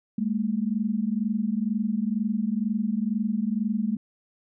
sine tone pair together, 203.8 / 225.9 Hz, G#3 / A3, -32 / +46 cents, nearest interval major second, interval 178 cents, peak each -26 dBFS, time 0.18-3.97 s, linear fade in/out 5 ms, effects none

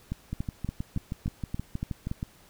two click trains, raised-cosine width 5 ms, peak -19 / -18 dBFS, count 13 / 8, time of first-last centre 0.33-2.229 / 0.12-2.114 s, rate 6.32 / 3.51 Hz, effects pink hiss -57 dBFS RMS until 2.49 s

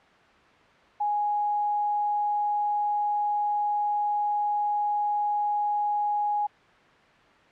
sine tone, 830 Hz, G#5, 1 cent flat, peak -23 dBFS, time 1-6.47 s, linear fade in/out 10 ms, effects white hiss -55 dBFS RMS until 7.51 s + low-pass 2000 Hz 12 dB/octave

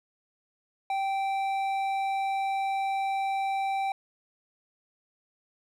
sine tone with hard clipping, 780 Hz, G5, 9 cents flat, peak -28 dBFS, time 0.9-3.92 s, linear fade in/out 2 ms, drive 8 dB, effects none

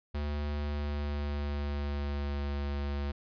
square tone with pitch glide, 73.42 to 71.25 Hz, D2 to C#2, 0 to +48 cents, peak -32 dBFS, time 0.14-3.12 s, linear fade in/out 10 ms, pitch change -52 cents, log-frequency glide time 0.49-2.47 s, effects resampled to 11025 Hz

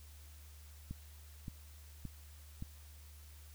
click train, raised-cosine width 5 ms, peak -30 dBFS, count 4, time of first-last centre 0.91-2.624 s, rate 1.75 Hz, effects added 74 Hz sine -53 dBFS peak until 3.54 s + white hiss -62 dBFS RMS until 3.54 s

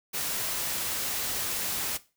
white noise, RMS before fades -31 dBFS, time 0.13-1.98 s, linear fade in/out 20 ms, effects noise-tail reverb RT60 0.3 s tail -17 dB re dry

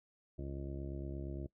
harmonic tone, 68.6 Hz, C#2, 17 cents flat, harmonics 1 / 2 / 3 / 4 / 5 / 6 / 7 / 8 / 9, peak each -43 / -45 / -52 / -50 / -47 / -59 / -61 / -59 / -55 dBFS, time 0.38-1.47 s, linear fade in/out 10 ms, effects noise-tail reverb RT60 0.1 s tail -20 dB re dry

